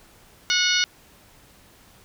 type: harmonic tone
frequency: 730 Hz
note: F#5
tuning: 24 cents flat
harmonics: 2 / 3 / 4 / 5 / 6 / 7 / 8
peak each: -25 / -26 / -25 / -26 / -26 / -30 / -28 dBFS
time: 0.5-0.84 s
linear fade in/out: 0 ms
effects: pink hiss -53 dBFS RMS until 2.04 s